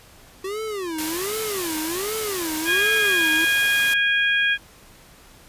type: tone with vibrato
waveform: square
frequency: 370 Hz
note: F#4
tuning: in tune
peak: -27 dBFS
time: 0.44-3.45 s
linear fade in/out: 5 ms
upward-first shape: sine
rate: 1.3 Hz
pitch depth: 300 cents each way
type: noise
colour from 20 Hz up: white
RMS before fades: -29 dBFS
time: 0.98-3.94 s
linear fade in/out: 5 ms
type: harmonic tone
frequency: 819 Hz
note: G#5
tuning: 24 cents flat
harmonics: 2 / 3 / 4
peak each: -19 / -23 / -25 dBFS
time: 2.65-4.58 s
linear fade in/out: 50 ms
effects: pink hiss -49 dBFS RMS until 5.48 s + resampled to 32000 Hz